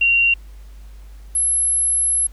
sine tone pair in turn, 2759 / 11036 Hz, F7 / F9, -22 / -22 cents, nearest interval 2 octaves, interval 2400 cents, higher second, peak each -12 / -15 dBFS, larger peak first, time 0.01-0.34 / 1.35-2.27 s, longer second, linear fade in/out 5 ms, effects added 50 Hz sine -36 dBFS peak until 2.32 s + pink hiss -54 dBFS RMS until 2.32 s

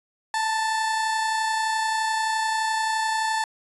30% pulse tone pair together, 880 / 911.6 Hz, A5 / A#5, 0 / -39 cents, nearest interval minor second, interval 61 cents, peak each -20 / -31 dBFS, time 0.34-3.44 s, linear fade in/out 2 ms, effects resampled to 24000 Hz

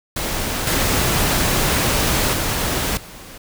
pink noise with level steps, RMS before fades -23 / -18 / -21 / -38 dBFS, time 0.16-3.38 s, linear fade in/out 5 ms, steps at 0.67 / 2.33 / 2.97 s, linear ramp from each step 2 ms, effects none

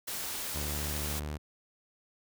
white noise, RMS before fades -37 dBFS, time 0.07-1.2 s, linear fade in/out 10 ms
sawtooth tone with pitch glide, 74.1 to 74.74 Hz, D2 to D2, +16 to +31 cents, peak -31 dBFS, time 0.54-1.38 s, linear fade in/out 20 ms, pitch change +15 cents, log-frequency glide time 1.13-1.23 s
effects none

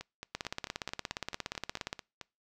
two click trains, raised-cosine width 0.2 ms, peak -24 / -17 dBFS, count 11 / 28, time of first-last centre 0.01-2.213 / 0.35-1.929 s, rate 4.54 / 17.1 Hz, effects noise-tail reverb RT60 0.3 s tail -25 dB re dry

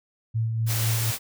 sine tone with tremolo, 112.8 Hz, A2, 44 cents sharp, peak -21 dBFS, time 0.34-1.12 s, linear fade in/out 20 ms, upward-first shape sine, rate 4.1 Hz, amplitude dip 35%
white noise, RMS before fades -29 dBFS, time 0.66-1.19 s, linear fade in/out 50 ms
effects none

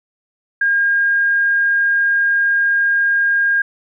sine tone, 1617 Hz, G#6, 47 cents flat, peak -12 dBFS, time 0.61-3.62 s, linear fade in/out 5 ms, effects none

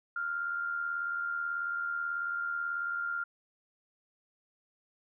sine tone with amplitude modulation, 1396.9 Hz, F6, in tune, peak -29 dBFS, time 0.16-3.24 s, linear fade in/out 5 ms, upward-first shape sine, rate 78.3 Hz, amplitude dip 50%, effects none

